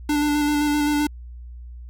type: tone with vibrato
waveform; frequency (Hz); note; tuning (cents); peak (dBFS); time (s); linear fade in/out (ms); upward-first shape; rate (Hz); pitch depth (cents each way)
square; 294.9; D4; +7; -19; 0.09-1.07; 5; square; 7.7; 15
effects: added 60 Hz sine -35 dBFS peak until 1.89 s